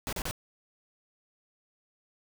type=noise bursts; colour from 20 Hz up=pink; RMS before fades=-34 dBFS; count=3; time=0.07-0.311 s; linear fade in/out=0 ms; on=57 ms; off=35 ms; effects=none